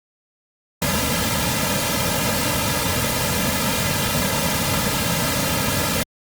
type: noise with comb filter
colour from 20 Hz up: pink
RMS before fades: -21 dBFS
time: 0.82-6.03 s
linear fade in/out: 0 ms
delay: 2.7 ms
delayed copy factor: -1
effects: high-pass 60 Hz 12 dB/octave + Opus 48 kbps